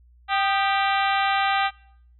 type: harmonic tone with a mistuned harmonic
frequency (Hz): 392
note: G4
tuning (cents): 0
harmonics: 2 / 3 / 4 / 5 / 6 / 7 / 8 / 9 / 10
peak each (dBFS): -22 / -26 / -28 / -30 / -32 / -33 / -34 / -35 / -36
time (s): 0.28-1.71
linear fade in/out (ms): 50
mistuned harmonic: 3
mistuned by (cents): +75
effects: noise-tail reverb RT60 0.6 s tail -21 dB re dry + added 60 Hz sine -51 dBFS peak until 2.19 s